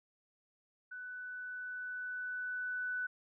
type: tone with level ramp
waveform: sine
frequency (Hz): 1493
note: F#6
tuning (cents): +15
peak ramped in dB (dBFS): -43 to -34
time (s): 0.91-3.07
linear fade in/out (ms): 10
effects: none